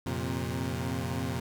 20% pulse chord, F suspended fourth, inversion none, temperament equal with one note detuned, 87.31 / 116.54 / 132.64 Hz, F2 / Bb2 / C3, 0 / 0 / +24 cents, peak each -30 dBFS, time 0.06-1.4 s, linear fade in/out 5 ms, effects none

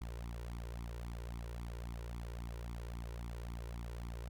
sawtooth tone with flanger, 58.27 Hz, A#1, in tune, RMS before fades -44 dBFS, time 0.01-4.29 s, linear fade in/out 5 ms, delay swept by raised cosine 0.86 to 2.16 ms, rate 3.7 Hz, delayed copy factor +0.85, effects none

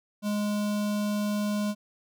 square tone with notch filter, 207.7 Hz, G#3, in tune, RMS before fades -28 dBFS, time 0.22-1.75 s, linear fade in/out 50 ms, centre 1900 Hz, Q 2, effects none

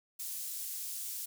pink high-pass noise, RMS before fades -40 dBFS, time 0.19-1.26 s, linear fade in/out 10 ms, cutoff 8500 Hz, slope 12 dB/octave, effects none

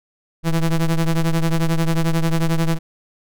square ring-modulated tone, 83 Hz, E2, 12 cents sharp, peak -13 dBFS, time 0.43-2.79 s, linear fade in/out 50 ms, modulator 77.4 Hz, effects none

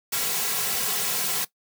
white noise with comb filter, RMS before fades -26 dBFS, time 0.12-1.45 s, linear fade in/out 10 ms, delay 3.3 ms, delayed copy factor -0.8, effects noise-tail reverb RT60 0.1 s tail -18 dB re dry + high-pass 150 Hz 12 dB/octave

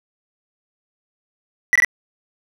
triangle tone bursts, 1959 Hz, B6, 15 cents flat, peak -9 dBFS, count 3, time 1.73-1.847 s, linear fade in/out 0 ms, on 25 ms, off 21 ms, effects none

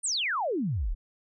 sine exponential sweep, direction down, 9397 to 30.84 Hz, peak -26 dBFS, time 0.03-0.95 s, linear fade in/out 20 ms, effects none

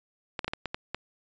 clicks, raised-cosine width 0.3 ms, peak -15 dBFS, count 7, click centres 0.392 / 0.445 / 0.48 / 0.535 / 0.657 / 0.745 / 0.946 s, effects resampled to 16000 Hz

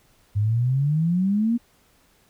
sine exponential sweep, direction up, 100 to 241.6 Hz, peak -18 dBFS, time 0.35-1.58 s, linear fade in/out 20 ms, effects pink hiss -60 dBFS RMS until 2.29 s

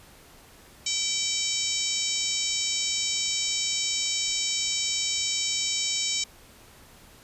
harmonic tone with a mistuned harmonic, 769 Hz, G5, 33 cents flat, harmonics 3 / 4 / 5 / 6 / 7 / 8 / 9 / 10, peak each -36 / -34 / -33 / -37 / -31 / -35 / -31 / -35 dBFS, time 0.86-6.24 s, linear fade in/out 5 ms, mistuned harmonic 7, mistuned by +24 cents, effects pink hiss -52 dBFS RMS until 7.23 s + resampled to 32000 Hz

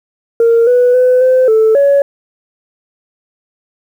sine tone with pitch steps, 462.6 / 493 / 504 / 514 / 440.2 / 562 Hz, A#4 / B4 / B4 / C5 / A4 / C#5, -13 / -3 / +35 / -31 / +1 / +24 cents, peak -4 dBFS, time 0.4-2.02 s, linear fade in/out 2 ms, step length 270 ms, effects tanh soft clip ceiling -3 dBFS + 7-bit

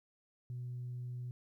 sine tone, 123.47 Hz, B2, in tune, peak -38 dBFS, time 0.5-1.31 s, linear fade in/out 0 ms, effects tanh soft clip ceiling -36 dBFS + 13-bit

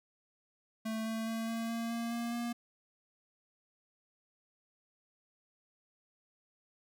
square tone with pitch steps, 221.2 / 223.4 / 225.6 / 227.8 / 230.1 / 232.3 / 234.6 / 236.9 Hz, A3 / A3 / A3 / A#3 / A#3 / A#3 / A#3 / A#3, +9 / +27 / +44 / -40 / -22 / -6 / +11 / +28 cents, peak -35 dBFS, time 0.85-2.53 s, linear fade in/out 10 ms, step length 210 ms, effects none

